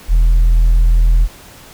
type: tone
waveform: sine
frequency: 41.2 Hz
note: E1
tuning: in tune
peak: -4 dBFS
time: 0.08-1.28 s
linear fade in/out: 50 ms
effects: tanh soft clip ceiling -6 dBFS + pink hiss -39 dBFS RMS until 1.73 s